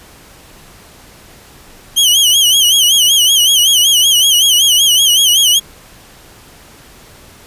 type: tone with vibrato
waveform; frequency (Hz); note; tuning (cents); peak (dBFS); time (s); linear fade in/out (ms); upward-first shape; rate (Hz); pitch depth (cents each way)
sawtooth; 3100; G7; -20; -4; 1.96-5.6; 20; sine; 5.3; 120
effects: pink hiss -40 dBFS RMS until 7.46 s + resampled to 32000 Hz